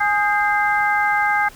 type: harmonic tone with a mistuned harmonic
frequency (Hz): 415.3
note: G#4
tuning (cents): 0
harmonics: 2 / 3 / 4 / 5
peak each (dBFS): -19 / -24 / -20 / -23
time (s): 0-1.49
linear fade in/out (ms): 10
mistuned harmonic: 4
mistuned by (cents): -70
effects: pink hiss -44 dBFS RMS until 1.55 s

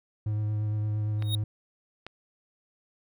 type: tone with vibrato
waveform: triangle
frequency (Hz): 106.2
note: G#2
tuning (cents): +39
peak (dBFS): -24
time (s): 0.26-1.44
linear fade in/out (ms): 5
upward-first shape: triangle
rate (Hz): 8.7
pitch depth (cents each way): 20
type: tone with exponential growth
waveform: square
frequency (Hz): 3744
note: A#7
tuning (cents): +7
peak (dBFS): -26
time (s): 1.19-1.35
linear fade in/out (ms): 2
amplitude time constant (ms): 33
type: clicks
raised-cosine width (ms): 0.3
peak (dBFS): -23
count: 2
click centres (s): 1.224 / 2.066
effects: none

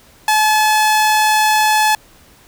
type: tone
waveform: sawtooth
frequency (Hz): 859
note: A5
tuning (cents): -42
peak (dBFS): -7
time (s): 0.28-1.95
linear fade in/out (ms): 2
effects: pink hiss -47 dBFS RMS until 2.47 s

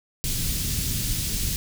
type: band-stop noise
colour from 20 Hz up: pink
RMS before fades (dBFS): -26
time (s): 0.24-1.56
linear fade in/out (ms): 0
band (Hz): 170 to 4100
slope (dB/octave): 12
effects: none

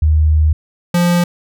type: tone pair in turn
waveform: sine / square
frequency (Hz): 77.3 / 174.59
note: D#2 / F3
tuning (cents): -11 / 0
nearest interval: octave + major second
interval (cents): 1411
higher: second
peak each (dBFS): -8 / -11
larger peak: first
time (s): 0.02-0.53 / 0.94-1.24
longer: first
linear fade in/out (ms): 5
effects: none

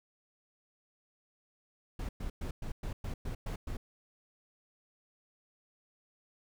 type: noise bursts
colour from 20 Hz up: brown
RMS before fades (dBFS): -37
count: 9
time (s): 1.99-3.77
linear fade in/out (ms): 5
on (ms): 100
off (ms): 110
effects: none

